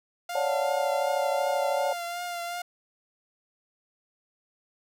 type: tone with vibrato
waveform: sawtooth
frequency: 698.5 Hz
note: F5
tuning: in tune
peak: -28 dBFS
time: 0.29-2.62 s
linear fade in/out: 5 ms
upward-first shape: triangle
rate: 2.7 Hz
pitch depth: 32 cents each way
type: chord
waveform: sine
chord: D major seventh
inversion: third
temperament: equal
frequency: 554.4 / 587.3 / 740 / 880 Hz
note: C#5 / D5 / F#5 / A5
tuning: 0 / 0 / 0 / 0 cents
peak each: -28 / -30 / -31 / -32 dBFS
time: 0.35-1.93 s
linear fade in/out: 5 ms
effects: none